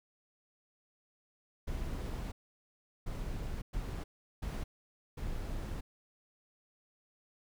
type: noise bursts at uneven times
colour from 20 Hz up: brown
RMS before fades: -38 dBFS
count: 5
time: 1.67-2.32 / 3.06-3.62 / 3.73-4.04 / 4.42-4.64 / 5.17-5.81 s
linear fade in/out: 10 ms
effects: none